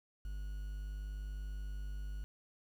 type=tone with quantisation; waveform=triangle; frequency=50.3 Hz; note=G1; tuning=45 cents sharp; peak=-37 dBFS; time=0.25-2.24 s; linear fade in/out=0 ms; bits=10; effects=none